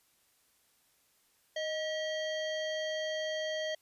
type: harmonic tone with a mistuned harmonic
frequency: 642 Hz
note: E5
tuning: 46 cents flat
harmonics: 1 / 3 / 5 / 7 / 9 / 10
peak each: -34 / -40 / -41 / -49 / -55 / -53 dBFS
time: 1.56-3.75 s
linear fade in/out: 5 ms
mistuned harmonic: 1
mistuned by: -50 cents
effects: white hiss -70 dBFS RMS until 3.81 s + resampled to 32000 Hz